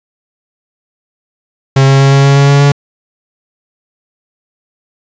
45% pulse tone with pitch steps, 135.3 / 136.24 / 137.19 / 138.14 / 139.1 / 140.07 / 141.05 / 142.03 Hz, C#3 / C#3 / C#3 / C#3 / C#3 / C#3 / C#3 / C#3, -42 / -30 / -18 / -6 / +6 / +18 / +30 / +42 cents, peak -4 dBFS, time 1.76-2.72 s, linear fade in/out 5 ms, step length 120 ms, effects resampled to 16000 Hz + 7-bit

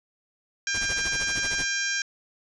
harmonic tone, 800 Hz, G5, 35 cents sharp, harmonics 2 / 3 / 4 / 5 / 6 / 7 / 8 / 9, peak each -28 / -33 / -38 / -38 / -39 / -31 / -35 / -42 dBFS, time 0.67-2.02 s, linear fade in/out 2 ms
pink noise with tremolo, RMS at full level -34 dBFS, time 0.74-1.65 s, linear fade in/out 5 ms, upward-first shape sine, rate 13 Hz, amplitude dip 85%
effects resampled to 22050 Hz

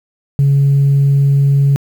sine tone, 139.6 Hz, C#3, 13 cents sharp, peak -6 dBFS, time 0.39-1.76 s, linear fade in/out 0 ms, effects tanh soft clip ceiling -5 dBFS + 7-bit

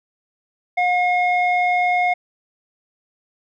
square tone with low-pass filter, 718 Hz, F5, 48 cents sharp, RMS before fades -18 dBFS, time 0.77-2.14 s, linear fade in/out 10 ms, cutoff 1900 Hz, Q 3.1, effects none

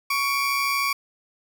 30% pulse tone pair together, 1115 / 2363 Hz, C#6 / D7, +10 / +10 cents, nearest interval octave + minor second, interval 1300 cents, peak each -21 / -23 dBFS, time 0.1-0.93 s, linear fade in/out 5 ms, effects none

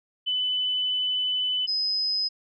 sine tone pair in turn, 3004 / 5052 Hz, F#7 / D#8, +26 / +26 cents, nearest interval major sixth, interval 900 cents, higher second, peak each -23 dBFS, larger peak neither, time 0.26-1.67 / 1.67-2.29 s, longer first, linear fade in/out 20 ms, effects none

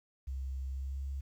sine tone with pitch glide, 66.3 to 68.28 Hz, C2 to C#2, +23 to -26 cents, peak -35 dBFS, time 0.27-1.21 s, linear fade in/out 10 ms, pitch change +51 cents, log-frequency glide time 0.69-1.04 s, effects 11-bit

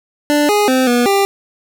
25% pulse tone with pitch steps, 294.3 / 414.8 / 258.8 / 242.4 / 396.3 Hz, D4 / G#4 / C4 / B3 / G4, +4 / -2 / -19 / -32 / +19 cents, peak -7 dBFS, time 0.3-1.25 s, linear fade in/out 0 ms, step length 190 ms, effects none

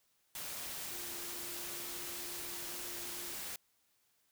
sine tone in noise, 349.2 Hz, F4, in tune, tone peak -53 dBFS, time 0.91-3.34 s, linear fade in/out 2 ms, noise white, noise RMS -43 dBFS, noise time 0.35-3.56 s, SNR -13 dB, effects white hiss -75 dBFS RMS until 4.31 s

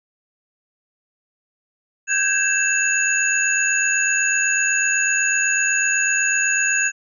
sine tone cluster, 1558 / 1646 / 2650 / 6740 Hz, G6 / G#6 / E7 / G#8, -11 / -16 / +9 / +25 cents, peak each -22 dBFS, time 2.07-6.92 s, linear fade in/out 50 ms, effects none

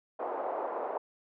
white band-pass noise, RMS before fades -35 dBFS, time 0.19-0.98 s, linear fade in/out 10 ms, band 410 to 880 Hz, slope 24 dB/octave, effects none

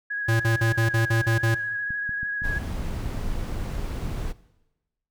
sine tone with vibrato, 1661.2 Hz, G#6, in tune, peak -26 dBFS, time 0.1-2.59 s, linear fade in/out 10 ms, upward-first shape sine, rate 13 Hz, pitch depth 18 cents each way
square tone bursts, 113.5 Hz, A#2, 46 cents flat, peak -20 dBFS, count 8, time 0.28-1.548 s, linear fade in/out 10 ms, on 120 ms, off 44 ms
clicks, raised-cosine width 5 ms, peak -25 dBFS, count 7, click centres 1.906 / 2.093 / 2.231 / 2.42 / 3.058 / 3.176 / 3.304 s
brown noise, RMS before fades -29 dBFS, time 2.43-4.33 s, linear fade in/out 20 ms
effects noise-tail reverb RT60 1.0 s tail -19 dB re dry

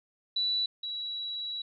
sine tone pair in turn, 3951 / 3906 Hz, B7 / B7, 0 / -20 cents, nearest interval unison, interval 20 cents, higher first, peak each -26 / -33 dBFS, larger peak first, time 0.36-0.66 / 0.83-1.62 s, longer second, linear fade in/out 5 ms, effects none

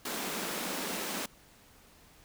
pink high-pass noise, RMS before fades -36 dBFS, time 0.05-1.26 s, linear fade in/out 5 ms, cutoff 170 Hz, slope 96 dB/octave, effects pink hiss -59 dBFS RMS until 2.24 s

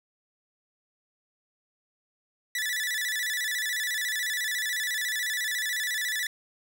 sawtooth tone with vibrato, 1846 Hz, A#6, 17 cents flat, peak -24 dBFS, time 2.55-6.27 s, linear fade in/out 2 ms, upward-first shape square, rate 14 Hz, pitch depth 100 cents each way, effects none

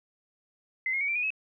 sine tone with pitch steps, 2053 / 2148 / 2247 / 2350 / 2458 / 2572 Hz, C7 / C7 / C#7 / D7 / D#7 / E7, -33 / +45 / +23 / +1 / -22 / -43 cents, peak -26 dBFS, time 0.86-1.304 s, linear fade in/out 2 ms, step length 74 ms, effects none

